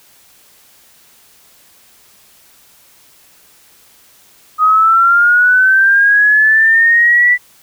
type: linear sweep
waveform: sine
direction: up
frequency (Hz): 1244.5 to 1975.5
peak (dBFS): -6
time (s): 4.58-7.38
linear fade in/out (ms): 50
effects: white hiss -47 dBFS RMS until 7.62 s